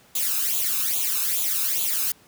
blue noise with flanger, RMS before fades -24 dBFS, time 0.15-2.12 s, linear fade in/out 5 ms, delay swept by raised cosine 0.28 to 0.79 ms, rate 2.4 Hz, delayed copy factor +0.75, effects pink hiss -55 dBFS RMS until 2.27 s + high-pass 80 Hz 12 dB/octave

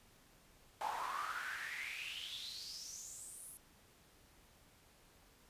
brown noise with high-pass filter sweep, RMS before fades -45 dBFS, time 0.81-3.57 s, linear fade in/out 0 ms, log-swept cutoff 820 to 11000 Hz, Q 6.7, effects pink hiss -66 dBFS RMS until 5.49 s + resampled to 32000 Hz

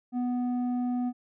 square tone with low-pass filter, 246.9 Hz, B3, in tune, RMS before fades -29 dBFS, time 0.12-1.13 s, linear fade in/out 50 ms, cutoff 530 Hz, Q 3.1, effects none

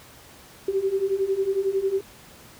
sine beating tone pair, 381.3 / 392.3 Hz, G4 / G4, -48 / +1 cents, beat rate 11 Hz, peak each -26 / -23 dBFS, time 0.68-2.01 s, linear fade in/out 5 ms, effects pink hiss -48 dBFS RMS until 2.59 s + high-pass 60 Hz 12 dB/octave

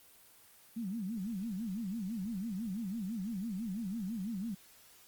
sine tone with vibrato, 207.7 Hz, G#3, in tune, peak -35 dBFS, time 0.76-4.55 s, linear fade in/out 10 ms, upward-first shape sine, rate 6 Hz, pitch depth 230 cents each way, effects white hiss -60 dBFS RMS until 5.07 s + Opus 24 kbps

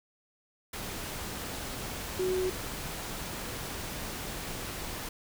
sine tone in noise, 370.8 Hz, F#4, 4 cents sharp, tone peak -27 dBFS, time 2.19-2.5 s, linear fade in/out 5 ms, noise pink, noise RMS -38 dBFS, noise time 0.73-5.09 s, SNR +8 dB, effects none

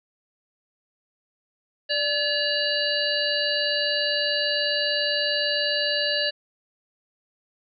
harmonic tone with a mistuned harmonic, 571 Hz, D5, 49 cents flat, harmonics 1 / 3 / 5 / 7 / 8, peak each -28 / -28 / -28 / -28 / -28 dBFS, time 1.89-6.31 s, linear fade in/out 20 ms, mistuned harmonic 1, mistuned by +50 cents, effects none

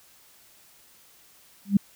sine tone with exponential growth, 200 Hz, G3, 35 cents sharp, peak -11 dBFS, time 1.65-1.77 s, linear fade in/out 5 ms, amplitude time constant 25 ms, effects white hiss -56 dBFS RMS until 1.95 s

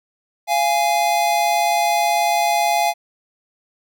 square tone pair together, 691.7 / 830 Hz, F5 / G#5, -17 / -1 cents, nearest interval minor third, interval 316 cents, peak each -19 dBFS, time 0.47-2.94 s, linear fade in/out 50 ms, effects none

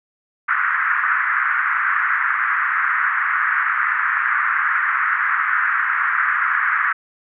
pink band-pass noise, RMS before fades -19 dBFS, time 0.48-6.93 s, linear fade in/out 10 ms, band 1200 to 1900 Hz, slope 48 dB/octave, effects none

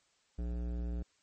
sine tone with hard clipping, 59.3 Hz, A#1, 30 cents sharp, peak -36 dBFS, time 0.38-1.03 s, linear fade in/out 10 ms, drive 15 dB, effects white hiss -72 dBFS RMS until 1.22 s + MP3 32 kbps

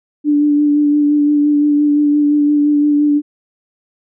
sine tone with vibrato, 293.7 Hz, D4, in tune, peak -9 dBFS, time 0.24-3.22 s, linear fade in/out 50 ms, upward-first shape sine, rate 5.8 Hz, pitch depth 18 cents each way, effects none

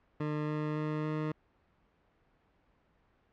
20% pulse tone with pitch steps, 150.9 / 151.95 / 153.01 / 154.07 Hz, D3 / D#3 / D#3 / D#3, +47 / -41 / -29 / -17 cents, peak -27 dBFS, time 0.2-1.32 s, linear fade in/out 5 ms, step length 280 ms, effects pink hiss -70 dBFS RMS until 3.32 s + low-pass 2000 Hz 12 dB/octave

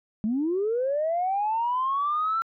sine linear sweep, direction up, 204.1 to 1355 Hz, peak -22 dBFS, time 0.24-2.42 s, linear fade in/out 0 ms, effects tanh soft clip ceiling -18 dBFS

